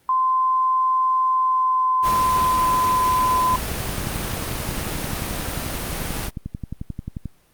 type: tone with pitch glide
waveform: sine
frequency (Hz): 1035 to 1016.6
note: C6 to B5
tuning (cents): -19 to +50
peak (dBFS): -16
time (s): 0.09-3.56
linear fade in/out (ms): 2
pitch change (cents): -31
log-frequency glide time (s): 1.26-3.01
type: noise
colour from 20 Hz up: pink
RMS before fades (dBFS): -27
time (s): 2.02-6.31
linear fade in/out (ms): 50
type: click train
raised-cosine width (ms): 5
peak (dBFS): -16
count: 43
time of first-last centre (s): 3.54-7.257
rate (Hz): 11.3
effects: pink hiss -59 dBFS RMS until 7.53 s + Opus 32 kbps